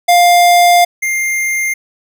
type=tone pair in turn; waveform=square; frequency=702 / 2108 Hz; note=F5 / C7; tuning=+9 / +12 cents; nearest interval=octave + perfect fifth; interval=1903 cents; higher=second; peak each=-6 / -14 dBFS; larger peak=first; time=0.08-0.85 / 1.02-1.74 s; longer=first; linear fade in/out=10 ms; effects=none